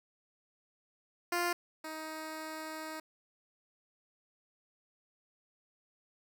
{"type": "tone pair in turn", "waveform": "10% pulse", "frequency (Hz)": [349.2, 314.4], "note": ["F4", "D#4"], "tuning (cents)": [0, 18], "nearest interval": "major second", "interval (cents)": 182, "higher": "first", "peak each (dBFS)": [-22, -32], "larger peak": "first", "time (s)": [[1.32, 1.53], [1.84, 3]], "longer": "second", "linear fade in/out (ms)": 5, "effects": []}